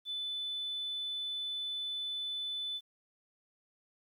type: tone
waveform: sine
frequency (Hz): 3500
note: A7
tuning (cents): -10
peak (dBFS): -34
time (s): 0.05-2.81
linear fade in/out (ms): 50
effects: tanh soft clip ceiling -30 dBFS + 11-bit